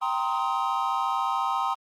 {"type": "chord", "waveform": "triangle", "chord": "C minor seventh", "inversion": "second", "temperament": "equal with one note detuned", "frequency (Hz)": [784, 932.3, 1046.5, 1261.2], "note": ["G5", "Bb5", "C6", "Eb6"], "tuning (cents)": [0, 0, 0, 23], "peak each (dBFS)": [-28, -28, -27, -28], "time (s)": [0.01, 1.75], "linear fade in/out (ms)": 20, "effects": ["Opus 24 kbps"]}